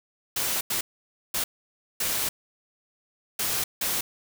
white noise bursts at uneven times, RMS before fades -27 dBFS, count 6, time 0.36-0.61 / 0.7-0.81 / 1.34-1.44 / 2-2.29 / 3.39-3.64 / 3.81-4.01 s, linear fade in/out 5 ms, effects none

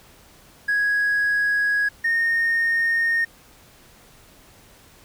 triangle tone pair in turn, 1661.2 / 1841.3 Hz, G#6 / A#6, 0 / -22 cents, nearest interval major second, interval 178 cents, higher second, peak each -15 dBFS, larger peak neither, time 0.68-1.89 / 2.04-3.25 s, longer neither, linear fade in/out 10 ms, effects tanh soft clip ceiling -14 dBFS + pink hiss -51 dBFS RMS until 5.04 s

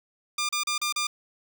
10% pulse tone bursts, 1200 Hz, D6, 37 cents sharp, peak -17 dBFS, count 5, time 0.38-1.07 s, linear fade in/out 5 ms, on 110 ms, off 35 ms, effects none

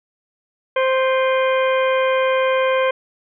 harmonic tone with a mistuned harmonic, 523.3 Hz, C5, in tune, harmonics 1 / 2 / 3 / 4 / 5 / 6, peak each -16 / -22 / -26 / -28 / -30 / -32 dBFS, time 0.76-2.91 s, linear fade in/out 5 ms, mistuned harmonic 5, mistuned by -120 cents, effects none

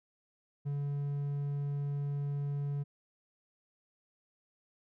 triangle tone, 142.7 Hz, D3, 49 cents flat, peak -30 dBFS, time 0.65-2.84 s, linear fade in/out 20 ms, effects none

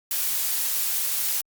blue noise, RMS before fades -25 dBFS, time 0.11-1.41 s, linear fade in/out 2 ms, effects Opus 48 kbps

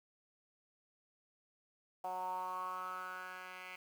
10% pulse tone with band-pass filter sweep, 183.9 Hz, F#3, 10 cents flat, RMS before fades -43 dBFS, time 2.04-3.76 s, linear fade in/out 5 ms, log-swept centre 790 to 2100 Hz, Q 6.2, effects 10-bit

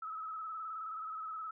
sine tone with vibrato, 1292 Hz, E6, 35 cents flat, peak -39 dBFS, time 0.02-1.51 s, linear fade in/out 5 ms, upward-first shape square, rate 19 Hz, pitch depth 37 cents each way, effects none

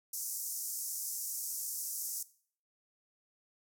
white band-pass noise, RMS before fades -39 dBFS, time 0.13-2.23 s, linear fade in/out 5 ms, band 5500 to 15000 Hz, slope 48 dB/octave, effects noise-tail reverb RT60 0.5 s tail -18 dB re dry

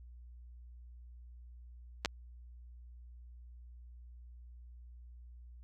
clicks, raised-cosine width 0.2 ms, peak -15 dBFS, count 2, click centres 2.049 / 2.058 s, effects added 60 Hz sine -50 dBFS peak until 5.63 s + AAC 64 kbps

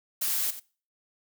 blue noise with echo, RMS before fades -28 dBFS, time 0.21-0.51 s, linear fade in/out 10 ms, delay 90 ms, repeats 1, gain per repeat -13 dB, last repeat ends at 0.6 s, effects noise-tail reverb RT60 0.4 s tail -22 dB re dry

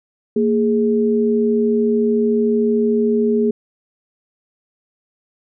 sine tone pair together, 230.2 / 416.7 Hz, A#3 / G#4, -22 / +6 cents, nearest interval minor seventh, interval 1028 cents, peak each -16 dBFS, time 0.36-3.51 s, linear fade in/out 5 ms, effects none

